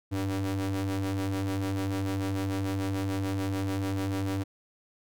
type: ring-modulated tone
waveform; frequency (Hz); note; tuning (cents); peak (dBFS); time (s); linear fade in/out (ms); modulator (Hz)
45% pulse; 96.3; G2; -30; -25; 0.11-4.44; 20; 196
effects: none